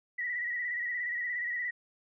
sine tone with vibrato, 1936 Hz, B6, 35 cents flat, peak -31 dBFS, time 0.18-1.71 s, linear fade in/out 10 ms, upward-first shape square, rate 17 Hz, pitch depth 40 cents each way, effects none

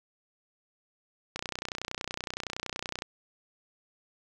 click train, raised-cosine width 0.2 ms, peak -16 dBFS, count 52, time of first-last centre 1.36-3.021 s, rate 30.7 Hz, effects none

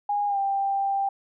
sine tone with pitch glide, 820 to 789.3 Hz, G#5 to G5, -22 to +12 cents, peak -22 dBFS, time 0.09-1.09 s, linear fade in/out 5 ms, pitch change -66 cents, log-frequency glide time 0.27-0.38 s, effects none

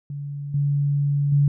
sine tone with level steps, 142.9 Hz, D3, 47 cents flat, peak -28 / -18 / -14 dBFS, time 0.1-1.48 s, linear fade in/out 2 ms, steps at 0.54 / 1.32 s, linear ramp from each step 5 ms, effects none

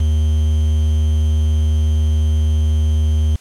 triangle tone with quantisation, 77 Hz, D#2, 17 cents flat, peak -10 dBFS, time 0-3.36 s, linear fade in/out 5 ms, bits 6, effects white hiss -48 dBFS RMS until 3.4 s + low-pass 9000 Hz 12 dB/octave

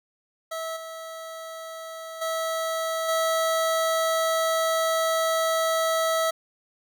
25% pulse tone with level steps, 650 Hz, E5, 24 cents flat, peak -26 / -32 / -22 / -18 dBFS, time 0.51-6.31 s, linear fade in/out 10 ms, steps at 0.76 / 2.21 / 3.08 s, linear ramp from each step 10 ms, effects none

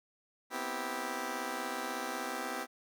10% pulse chord, C major seventh, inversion third, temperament just, 245.3 / 261.6 / 327 / 392.4 Hz, B3 / C4 / E4 / G4, -12 / 0 / -14 / +2 cents, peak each -34 dBFS, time 0.5-2.67 s, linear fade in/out 50 ms, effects none

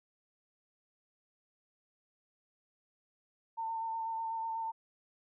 sine tone with vibrato, 902 Hz, A5, 43 cents sharp, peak -34 dBFS, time 3.57-4.72 s, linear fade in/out 20 ms, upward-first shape square, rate 8.1 Hz, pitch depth 15 cents each way, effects none

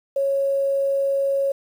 sine tone, 551 Hz, C#5, 11 cents flat, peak -18 dBFS, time 0.16-1.52 s, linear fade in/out 5 ms, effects 8-bit

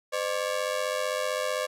sawtooth ring-modulated tone, 560 Hz, C#5, 18 cents sharp, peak -20 dBFS, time 0.12-1.67 s, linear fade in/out 20 ms, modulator 47.8 Hz, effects low-pass 12000 Hz 12 dB/octave

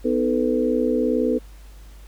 sine tone cluster, 250.8 / 312.8 / 439.3 / 498.7 Hz, B3 / D#4 / A4 / B4, +27 / +9 / -3 / +17 cents, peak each -22 / -25 / -23 / -24 dBFS, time 0.04-1.39 s, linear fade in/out 20 ms, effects added 50 Hz sine -40 dBFS peak until 2.07 s + pink hiss -53 dBFS RMS until 2.07 s

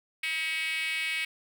5% pulse tone with high-pass filter, 320.1 Hz, D#4, 49 cents sharp, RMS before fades -31 dBFS, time 0.23-1.25 s, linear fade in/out 5 ms, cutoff 2300 Hz, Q 5.7, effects none

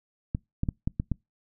clicks, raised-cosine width 5 ms, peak -14 dBFS, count 6, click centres 0.349 / 0.634 / 0.688 / 0.875 / 0.999 / 1.117 s, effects noise-tail reverb RT60 0.2 s tail -26 dB re dry

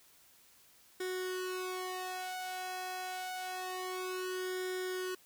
sawtooth tone with flanger, 369.2 Hz, F#4, 4 cents flat, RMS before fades -39 dBFS, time 1-5.15 s, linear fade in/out 5 ms, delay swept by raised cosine 0.56 to 1.5 ms, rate 0.27 Hz, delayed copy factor +0.95, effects white hiss -63 dBFS RMS until 5.25 s

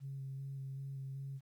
sine tone with vibrato, 135.9 Hz, C#3, 34 cents flat, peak -40 dBFS, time 0-1.41 s, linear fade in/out 50 ms, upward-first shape square, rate 2.6 Hz, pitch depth 14 cents each way, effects tanh soft clip ceiling -36 dBFS + 12-bit

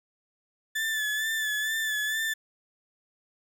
35% pulse tone with vibrato, 1746 Hz, A6, 14 cents flat, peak -25 dBFS, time 0.75-2.34 s, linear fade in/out 10 ms, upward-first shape sine, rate 2.2 Hz, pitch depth 39 cents each way, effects none

